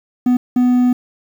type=tone bursts at uneven times; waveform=triangle; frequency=248.2 Hz; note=B3; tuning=9 cents sharp; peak=-8 dBFS; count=2; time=0.26-0.37 / 0.56-0.93 s; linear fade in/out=5 ms; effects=7-bit